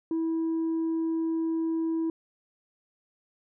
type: tone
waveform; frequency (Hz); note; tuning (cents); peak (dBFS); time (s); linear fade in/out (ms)
sine; 326.1; E4; -19; -23; 0.11-2.1; 2
effects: tanh soft clip ceiling -24 dBFS

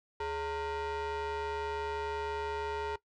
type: ring-modulated tone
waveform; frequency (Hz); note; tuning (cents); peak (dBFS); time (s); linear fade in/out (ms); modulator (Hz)
square; 246.9; B3; 0; -31; 0.2-2.96; 5; 666
effects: noise-tail reverb RT60 0.1 s tail -19 dB re dry + low-pass 4000 Hz 12 dB/octave

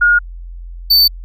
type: tone pair in turn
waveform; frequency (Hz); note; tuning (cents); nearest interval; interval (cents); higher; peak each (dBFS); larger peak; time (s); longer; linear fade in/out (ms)
sine / square; 1431 / 4543; F6 / C#8; +42 / +42; octave + minor sixth; 2000; second; -7; neither; 0.01-0.19 / 0.9-1.08; neither; 10
effects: added 43 Hz sine -27 dBFS peak until 1.24 s

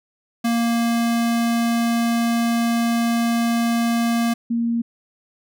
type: tone pair in turn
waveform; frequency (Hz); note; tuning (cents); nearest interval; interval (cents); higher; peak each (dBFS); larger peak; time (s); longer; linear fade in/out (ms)
square / sine; 233.1 / 233.1; A#3 / A#3; 0 / 0; unison; 0; neither; -18; neither; 0.44-4.34 / 4.5-4.82; first; 10
effects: none

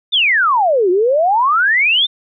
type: exponential two-way sweep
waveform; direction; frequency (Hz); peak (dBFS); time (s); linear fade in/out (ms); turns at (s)
sine; down then up; 3668 to 347.3 to 3668; -10; 0.12-2.07; 20; 0.9
effects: none

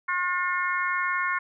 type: harmonic tone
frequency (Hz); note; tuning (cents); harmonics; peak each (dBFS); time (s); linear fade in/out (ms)
358.8; F4; +47; 3 / 4 / 5 / 6; -28 / -29 / -30 / -31; 0.08-1.39; 10
effects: none

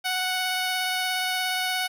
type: tone with vibrato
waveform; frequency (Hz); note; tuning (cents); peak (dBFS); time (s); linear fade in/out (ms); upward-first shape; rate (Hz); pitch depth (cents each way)
10% pulse; 740; F#5; 0; -16; 0.04-1.88; 20; triangle; 17; 12
effects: none

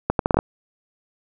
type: accelerating click train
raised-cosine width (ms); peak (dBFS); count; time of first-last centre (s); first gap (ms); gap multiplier
1; -3; 7; 0.1-0.389; 92; 0.73
effects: none

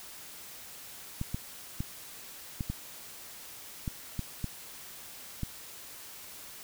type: clicks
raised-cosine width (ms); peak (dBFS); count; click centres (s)
5; -20; 9; 1.214 / 1.345 / 1.805 / 2.608 / 2.7 / 3.878 / 4.193 / 4.443 / 5.433
effects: white hiss -47 dBFS RMS until 6.63 s

